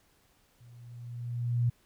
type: tone with level ramp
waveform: sine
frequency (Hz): 120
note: B2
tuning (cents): -49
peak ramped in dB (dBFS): -52 to -22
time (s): 0.6-1.7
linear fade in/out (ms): 10
effects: pink hiss -67 dBFS RMS until 1.85 s